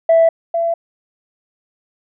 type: tone pair in turn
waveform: sine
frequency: 659.3 / 672.4 Hz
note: E5 / E5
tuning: 0 / +34 cents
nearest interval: unison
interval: 34 cents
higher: second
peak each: -6 / -14 dBFS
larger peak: first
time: 0.09-0.29 / 0.54-0.74 s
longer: neither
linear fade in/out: 5 ms
effects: tanh soft clip ceiling -5 dBFS

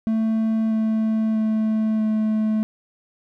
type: tone with pitch steps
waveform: triangle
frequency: 221.7 / 220 / 218.4 / 216.8 Hz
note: A3 / A3 / A3 / A3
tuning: +13 / 0 / -13 / -25 cents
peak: -16 dBFS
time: 0.07-2.63 s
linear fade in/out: 0 ms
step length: 640 ms
effects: none

